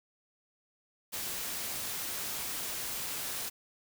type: noise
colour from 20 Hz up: white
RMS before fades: -37 dBFS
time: 1.12-3.5 s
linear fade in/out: 20 ms
effects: none